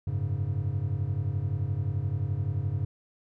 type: chord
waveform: triangle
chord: F# suspended second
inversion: none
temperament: just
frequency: 92.5 / 104.06 / 138.75 Hz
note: F#2 / G#2 / C#3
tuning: 0 / +4 / +2 cents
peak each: -30 / -28 / -30 dBFS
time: 0.07-2.85 s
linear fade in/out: 5 ms
effects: none